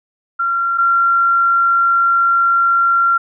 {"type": "tone pair in turn", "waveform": "sine", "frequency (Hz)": [1374, 1374], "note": ["F6", "F6"], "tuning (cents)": [-29, -29], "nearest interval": "unison", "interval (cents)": 0, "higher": "neither", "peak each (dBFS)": [-14, -10], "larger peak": "second", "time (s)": [[0.39, 0.78], [0.78, 3.18]], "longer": "second", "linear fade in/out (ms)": 10, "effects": []}